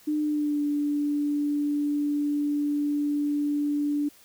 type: tone with pitch glide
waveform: sine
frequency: 301.8 to 291.9 Hz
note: D4 to D4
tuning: +47 to -10 cents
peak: -23 dBFS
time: 0.07-4.09 s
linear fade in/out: 10 ms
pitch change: -57 cents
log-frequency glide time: 0.2-0.62 s
effects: white hiss -55 dBFS RMS until 4.24 s